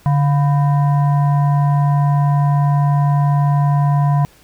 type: tone with frequency modulation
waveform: sine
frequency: 144.6 Hz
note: D3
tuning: 27 cents flat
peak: -11 dBFS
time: 0.06-4.25 s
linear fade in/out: 0 ms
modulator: 850 Hz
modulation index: 0.46
effects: pink hiss -49 dBFS RMS until 4.43 s